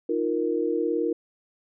sine chord, Eb suspended second, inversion none, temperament just, 311.1 / 350 / 466.7 Hz, Eb4 / F4 / Bb4, 0 / +4 / +2 cents, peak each -28 / -27 / -26 dBFS, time 0.09-1.13 s, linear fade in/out 5 ms, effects none

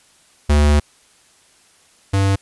square tone pair in turn, 73.7 / 97.91 Hz, D2 / G2, +7 / -2 cents, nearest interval perfect fourth, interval 491 cents, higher second, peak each -11 / -14 dBFS, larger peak first, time 0.49-0.8 / 2.13-2.36 s, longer first, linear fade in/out 10 ms, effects white hiss -53 dBFS RMS until 2.41 s + resampled to 24000 Hz

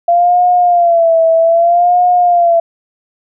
sine tone with vibrato, 685 Hz, F5, 34 cents flat, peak -6 dBFS, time 0.08-2.6 s, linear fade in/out 5 ms, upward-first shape sine, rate 0.63 Hz, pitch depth 80 cents each way, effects none

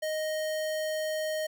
square tone, 622.3 Hz, D#5, in tune, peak -30 dBFS, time 0.02-1.47 s, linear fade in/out 10 ms, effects none

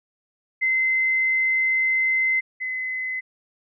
sine tone pair in turn, 2062 / 2035 Hz, C7 / C7, -26 / -49 cents, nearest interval unison, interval 23 cents, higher first, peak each -18 / -25 dBFS, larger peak first, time 0.61-2.41 / 2.6-3.21 s, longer first, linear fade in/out 20 ms, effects none

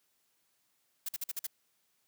blue noise bursts, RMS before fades -36 dBFS, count 6, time 1.06-1.468 s, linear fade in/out 5 ms, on 28 ms, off 48 ms, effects white hiss -75 dBFS RMS until 2.07 s + high-pass 100 Hz 12 dB/octave

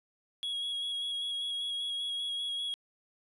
triangle tone with vibrato, 3322 Hz, G#7, in tune, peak -31 dBFS, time 0.43-2.74 s, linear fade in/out 0 ms, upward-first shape square, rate 5.1 Hz, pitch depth 13 cents each way, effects resampled to 24000 Hz

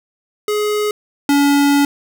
square tone pair in turn, 420 / 284.3 Hz, G#4 / C#4, +19 / +44 cents, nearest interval perfect fifth, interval 675 cents, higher first, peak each -16 / -11 dBFS, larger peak second, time 0.48-0.91 / 1.29-1.85 s, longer second, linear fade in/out 2 ms, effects none

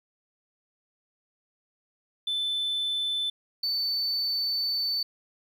sine tone pair in turn, 3520 / 4518 Hz, A7 / C#8, 0 / +32 cents, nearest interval major third, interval 432 cents, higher second, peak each -24 / -23 dBFS, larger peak second, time 2.27-3.3 / 3.63-5.03 s, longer second, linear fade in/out 5 ms, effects tanh soft clip ceiling -24 dBFS + 10-bit

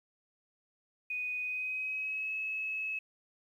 sine tone with pitch glide, 2488 to 2582 Hz, D#7 to E7, -1 to -37 cents, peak -33 dBFS, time 1.1-2.99 s, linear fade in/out 5 ms, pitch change +64 cents, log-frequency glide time 1.41-2.33 s, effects 11-bit

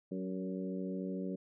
harmonic tone with a mistuned harmonic, 93.5 Hz, F#2, 19 cents sharp, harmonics 2 / 3 / 4 / 5 / 6, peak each -38 / -42 / -44 / -46 / -48 dBFS, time 0.11-1.36 s, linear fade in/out 10 ms, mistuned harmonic 4, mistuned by +20 cents, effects none

